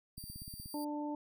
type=tone with tremolo; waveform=5% pulse; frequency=4699 Hz; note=D8; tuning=in tune; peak=-39 dBFS; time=0.17-0.85 s; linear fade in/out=10 ms; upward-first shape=sine; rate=9.6 Hz; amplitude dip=25%
type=click train; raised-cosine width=5 ms; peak=-36 dBFS; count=9; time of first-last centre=0.18-0.659 s; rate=16.7 Hz
type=harmonic tone; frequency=295.8 Hz; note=D4; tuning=13 cents sharp; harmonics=1 / 2 / 3; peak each=-37 / -45 / -43 dBFS; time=0.74-1.15 s; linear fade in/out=2 ms
effects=none